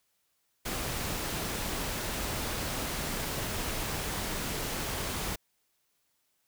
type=noise; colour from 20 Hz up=pink; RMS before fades=-34 dBFS; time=0.65-5.36 s; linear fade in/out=10 ms; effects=white hiss -75 dBFS RMS until 6.47 s